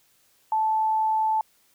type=tone; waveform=sine; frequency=875 Hz; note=A5; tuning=10 cents flat; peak=-20 dBFS; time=0.52-1.41 s; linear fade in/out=2 ms; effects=white hiss -63 dBFS RMS until 1.74 s